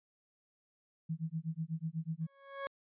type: tone with tremolo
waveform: sine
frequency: 161.6 Hz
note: E3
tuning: 34 cents flat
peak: -32 dBFS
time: 1.09-2.27 s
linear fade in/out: 10 ms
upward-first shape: sine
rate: 8.1 Hz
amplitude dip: 100%
type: tone with exponential growth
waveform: 20% pulse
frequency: 552 Hz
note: C#5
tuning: 7 cents flat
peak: -30 dBFS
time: 2.21-2.67 s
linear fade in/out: 0 ms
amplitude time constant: 98 ms
effects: resampled to 8000 Hz